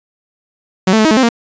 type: tone with pitch steps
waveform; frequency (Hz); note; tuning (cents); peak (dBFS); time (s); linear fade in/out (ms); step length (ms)
sawtooth; 187.1 / 220.6 / 216.7 / 317.2 / 217 / 262.5 / 233.3; F#3 / A3 / A3 / D#4 / A3 / C4 / A#3; +20 / +5 / -26 / +33 / -24 / +6 / +2; -4; 0.87-1.29; 5; 60
effects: resampled to 16000 Hz